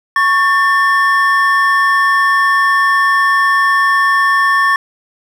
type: tone pair together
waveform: triangle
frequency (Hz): 1108 / 1788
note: C#6 / A6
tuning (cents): -1 / +27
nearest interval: minor sixth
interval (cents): 828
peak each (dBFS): -10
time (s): 0.16-4.76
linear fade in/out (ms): 2
effects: none